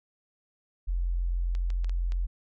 sine tone, 43.65 Hz, F1, in tune, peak -25 dBFS, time 0.87-2.27 s, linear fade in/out 20 ms
clicks, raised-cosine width 0.2 ms, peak -28 dBFS, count 5, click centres 1.551 / 1.703 / 1.845 / 1.895 / 2.121 s
effects none

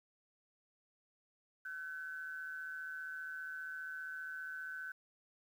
sine tone with amplitude modulation, 1519 Hz, F#6, 45 cents sharp, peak -39 dBFS, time 1.65-4.92 s, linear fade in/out 5 ms, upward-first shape sine, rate 155 Hz, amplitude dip 60%, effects 11-bit

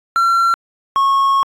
triangle tone pair in turn, 1362 / 1094.7 Hz, F6 / C#6, -44 / -22 cents, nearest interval major third, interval 378 cents, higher first, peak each -9 dBFS, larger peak neither, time 0.16-0.54 / 0.96-1.43 s, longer second, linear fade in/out 0 ms, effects AAC 64 kbps

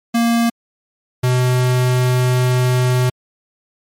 square tone pair in turn, 233.1 / 125.93 Hz, A#3 / B2, 0 / +34 cents, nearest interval major seventh, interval 1066 cents, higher first, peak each -13 dBFS, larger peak neither, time 0.14-0.5 / 1.23-3.1 s, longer second, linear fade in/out 10 ms, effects MP3 64 kbps

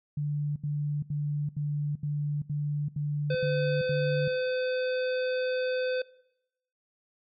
sine tone bursts, 146.83 Hz, D3, in tune, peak -27 dBFS, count 9, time 0.17-4.28 s, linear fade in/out 5 ms, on 390 ms, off 75 ms
harmonic tone, 509 Hz, C5, 48 cents flat, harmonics 1 / 3 / 5 / 7 / 9, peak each -27 / -37 / -41 / -44 / -46 dBFS, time 3.3-6.02 s, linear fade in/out 5 ms
effects noise-tail reverb RT60 0.8 s tail -21 dB re dry

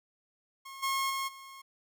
sawtooth tone with level steps, 1082 Hz, C#6, 42 cents flat, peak -40 / -25 / -28 / -43 dBFS, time 0.65-1.62 s, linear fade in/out 10 ms, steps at 0.82 / 1.09 / 1.27 s, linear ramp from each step 20 ms, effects none

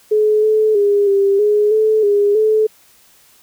sine tone with pitch steps, 426.7 / 432.6 / 406.6 / 396.1 / 418.4 / 434.5 / 408.1 / 433.4 Hz, G#4 / A4 / G#4 / G4 / G#4 / A4 / G#4 / A4, +47 / -29 / -37 / +18 / +13 / -22 / -30 / -26 cents, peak -10 dBFS, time 0.11-2.67 s, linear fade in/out 10 ms, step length 320 ms, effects white hiss -50 dBFS RMS until 3.42 s

